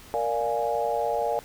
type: chord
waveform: sine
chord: Bb dominant seventh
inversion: none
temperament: equal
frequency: 466.2 / 587.3 / 698.5 / 830.6 Hz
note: Bb4 / D5 / F5 / Ab5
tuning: 0 / 0 / 0 / 0 cents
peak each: -29 dBFS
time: 0.14-1.39 s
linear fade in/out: 0 ms
effects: pink hiss -48 dBFS RMS until 1.44 s